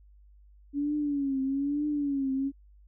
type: tone with vibrato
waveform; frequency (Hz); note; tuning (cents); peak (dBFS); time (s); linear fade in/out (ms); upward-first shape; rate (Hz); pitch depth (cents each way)
sine; 281.6; C#4; +27; -26; 0.73-2.52; 50; triangle; 1.1; 110
effects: added 50 Hz sine -53 dBFS peak until 2.87 s